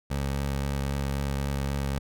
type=tone with vibrato; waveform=20% pulse; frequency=69.3 Hz; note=C#2; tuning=in tune; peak=-22 dBFS; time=0.1-1.99 s; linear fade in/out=10 ms; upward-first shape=triangle; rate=3.8 Hz; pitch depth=22 cents each way; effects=none